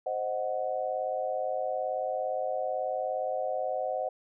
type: chord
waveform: sine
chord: C diminished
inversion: none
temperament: equal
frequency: 523.3 / 622.3 / 740 Hz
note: C5 / Eb5 / Gb5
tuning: 0 / 0 / 0 cents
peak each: -33 dBFS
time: 0.06-4.09 s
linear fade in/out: 5 ms
effects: none